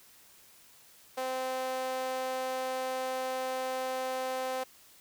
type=tone with high-pass filter; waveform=sawtooth; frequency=258.9 Hz; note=C4; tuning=18 cents flat; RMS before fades=-34 dBFS; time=1.17-4.64 s; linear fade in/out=10 ms; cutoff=610 Hz; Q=3.7; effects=white hiss -58 dBFS RMS until 5 s